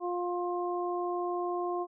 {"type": "harmonic tone", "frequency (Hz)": 353.3, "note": "F4", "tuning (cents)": 20, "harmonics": [1, 2, 3], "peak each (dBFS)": [-32, -35, -37], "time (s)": [0, 1.87], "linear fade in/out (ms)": 50, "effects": []}